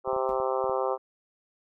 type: harmonic tone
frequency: 130.81 Hz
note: C3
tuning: in tune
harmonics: 3 / 4 / 5 / 6 / 7 / 8 / 9 / 10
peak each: -31 / -29 / -35 / -33 / -36 / -36 / -36 / -41 dBFS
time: 0.04-0.98 s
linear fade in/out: 50 ms
type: clicks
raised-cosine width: 2 ms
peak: -31 dBFS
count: 7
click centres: 0.076 / 0.131 / 0.164 / 0.293 / 0.401 / 0.642 / 0.696 s
type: noise with exponential decay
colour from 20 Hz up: brown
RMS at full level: -41 dBFS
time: 0.29-0.44 s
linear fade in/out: 0 ms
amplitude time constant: 32 ms
effects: none